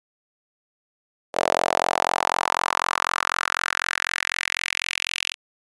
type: tone with high-pass filter sweep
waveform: sawtooth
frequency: 44 Hz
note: F1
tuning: 14 cents sharp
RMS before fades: -24 dBFS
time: 1.33-5.35 s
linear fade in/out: 50 ms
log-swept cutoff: 590 to 2800 Hz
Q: 2.9
effects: resampled to 22050 Hz